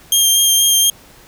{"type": "tone with vibrato", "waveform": "15% pulse", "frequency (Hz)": 3200, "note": "G7", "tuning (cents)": 35, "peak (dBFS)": -3, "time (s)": [0.12, 0.9], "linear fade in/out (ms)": 2, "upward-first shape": "sine", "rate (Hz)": 4.2, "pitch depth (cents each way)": 14, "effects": ["pink hiss -44 dBFS RMS until 1.27 s"]}